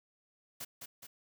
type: noise with echo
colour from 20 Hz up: white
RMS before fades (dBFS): -42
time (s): 0.6-0.65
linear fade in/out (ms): 10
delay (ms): 210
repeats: 2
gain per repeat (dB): -4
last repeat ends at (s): 1.07
effects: none